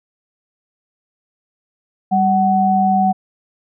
sine tone pair together, 196 / 749 Hz, G3 / F#5, 0 / +21 cents, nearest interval octave + major seventh, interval 2321 cents, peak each -16 / -13 dBFS, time 2.11-3.13 s, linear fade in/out 20 ms, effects none

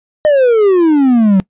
triangle exponential sweep, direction down, 620 to 185 Hz, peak -4 dBFS, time 0.25-1.4 s, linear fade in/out 0 ms, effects noise-tail reverb RT60 0.1 s tail -21 dB re dry + resampled to 8000 Hz

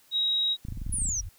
sine tone, 3815 Hz, A#7, 39 cents sharp, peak -23 dBFS, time 0.11-0.57 s, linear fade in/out 50 ms
clicks, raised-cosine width 5 ms, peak -26 dBFS, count 12, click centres 0.651 / 0.686 / 0.723 / 0.774 / 0.817 / 0.865 / 0.895 / 0.941 / 0.986 / 1.02 / 1.056 / 1.088 s
pink low-pass noise, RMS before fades -35 dBFS, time 0.68-1.29 s, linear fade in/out 5 ms, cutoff 110 Hz, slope 96 dB/octave
sine exponential sweep, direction down, 10548 to 5588 Hz, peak -27 dBFS, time 0.92-1.21 s, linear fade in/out 10 ms
effects white hiss -60 dBFS RMS until 1.38 s

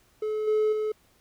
triangle tone with level steps, 429.7 Hz, A4, 41 cents flat, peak -24 / -18 / -23 dBFS, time 0.22-0.92 s, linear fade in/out 5 ms, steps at 0.47 / 0.72 s, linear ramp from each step 10 ms, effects tanh soft clip ceiling -14 dBFS + pink hiss -63 dBFS RMS until 1.2 s

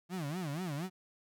35% pulse tone with vibrato, 162.5 Hz, E3, 24 cents flat, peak -34 dBFS, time 0.09-0.9 s, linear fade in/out 50 ms, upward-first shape sine, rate 4.2 Hz, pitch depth 260 cents each way, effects none

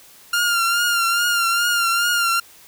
sawtooth tone with vibrato, 1396.9 Hz, F6, in tune, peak -13 dBFS, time 0.33-2.4 s, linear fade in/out 5 ms, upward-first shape triangle, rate 2.4 Hz, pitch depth 51 cents each way, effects white hiss -47 dBFS RMS until 2.67 s

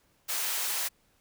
white high-pass noise, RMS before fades -31 dBFS, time 0.28-0.89 s, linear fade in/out 20 ms, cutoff 650 Hz, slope 12 dB/octave, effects pink hiss -68 dBFS RMS until 1.2 s

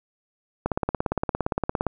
click train, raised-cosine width 1 ms, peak -9 dBFS, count 22, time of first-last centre 0.66-1.867 s, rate 17.4 Hz, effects none

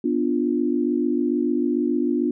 sine chord, B diminished, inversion none, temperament equal, 246.9 / 293.7 / 349.2 Hz, B3 / D4 / F4, 0 / 0 / 0 cents, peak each -23 / -23 / -24 dBFS, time 0.04-2.31 s, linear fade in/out 5 ms, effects none

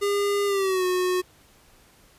square tone with pitch glide, 404.9 to 364.9 Hz, G#4 to F#4, -44 to -24 cents, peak -22 dBFS, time 0.01-1.22 s, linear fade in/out 20 ms, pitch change -180 cents, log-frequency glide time 0.46-0.85 s, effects pink hiss -56 dBFS RMS until 2.18 s + resampled to 32000 Hz

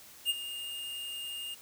square tone with ADSR envelope, 2827 Hz, F7, 20 cents sharp, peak -25 dBFS, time 0.25-1.55 s, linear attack 48 ms, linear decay 28 ms, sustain -13 dB, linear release 15 ms, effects white hiss -53 dBFS RMS until 1.61 s

